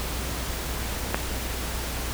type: click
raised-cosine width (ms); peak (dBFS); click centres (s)
0.5; -7; 1.145
effects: added 60 Hz sine -32 dBFS peak until 2.13 s + pink hiss -32 dBFS RMS until 2.13 s